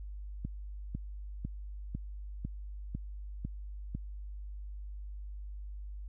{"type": "click train", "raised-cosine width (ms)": 5, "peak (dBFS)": -24, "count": 8, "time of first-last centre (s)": [0.45, 3.95], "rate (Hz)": 2, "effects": ["added 50 Hz sine -40 dBFS peak until 6.08 s"]}